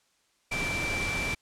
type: tone in noise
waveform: sine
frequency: 2338 Hz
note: D7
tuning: 8 cents flat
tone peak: -30 dBFS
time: 0.51-1.35 s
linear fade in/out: 10 ms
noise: pink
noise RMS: -33 dBFS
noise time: 0.51-1.35 s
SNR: 0 dB
effects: white hiss -69 dBFS RMS until 1.41 s + low-pass 8000 Hz 12 dB/octave